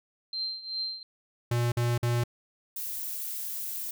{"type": "tone with tremolo", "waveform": "sine", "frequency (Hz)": 4140, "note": "C8", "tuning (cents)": -19, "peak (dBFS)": -28, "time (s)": [0.33, 1.03], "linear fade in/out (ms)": 2, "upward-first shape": "triangle", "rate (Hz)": 2.6, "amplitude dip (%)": 85}
{"type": "tone bursts", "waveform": "square", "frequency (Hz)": 119.7, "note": "A#2", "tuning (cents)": 46, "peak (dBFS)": -25, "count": 3, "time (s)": [1.51, 2.238], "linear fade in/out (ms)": 5, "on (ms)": 210, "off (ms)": 49}
{"type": "noise", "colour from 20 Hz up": "violet", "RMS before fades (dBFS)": -35, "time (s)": [2.76, 3.91], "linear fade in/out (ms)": 5}
{"effects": []}